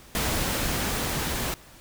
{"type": "noise with level ramp", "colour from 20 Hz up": "pink", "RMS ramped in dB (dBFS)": [-26, -29], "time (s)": [0.15, 1.54], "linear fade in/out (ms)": 0, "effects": ["pink hiss -50 dBFS RMS until 1.8 s"]}